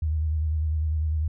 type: tone with vibrato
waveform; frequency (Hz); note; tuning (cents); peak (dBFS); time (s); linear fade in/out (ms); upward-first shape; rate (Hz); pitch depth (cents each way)
sine; 77.78; D#2; 0; -22; 0.02-1.28; 5; square; 10; 39
effects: none